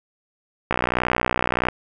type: click train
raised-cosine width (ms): 0.5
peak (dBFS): -4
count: 61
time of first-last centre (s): 0.71-1.686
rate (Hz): 61.5
effects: none